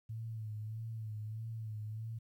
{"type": "tone with vibrato", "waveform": "sine", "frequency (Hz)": 110, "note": "A2", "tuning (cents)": 0, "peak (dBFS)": -39, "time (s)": [0.09, 2.19], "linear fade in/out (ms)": 10, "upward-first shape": "sine", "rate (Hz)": 1.6, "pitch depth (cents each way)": 53, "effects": ["12-bit"]}